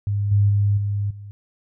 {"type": "tone with level steps", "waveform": "sine", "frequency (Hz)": 101.7, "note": "G#2", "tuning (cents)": -36, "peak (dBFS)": [-19, -13, -15, -20, -34], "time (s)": [0.07, 1.31], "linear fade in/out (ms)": 0, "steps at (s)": [0.31, 0.49, 0.77, 1.1], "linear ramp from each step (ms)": 10, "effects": []}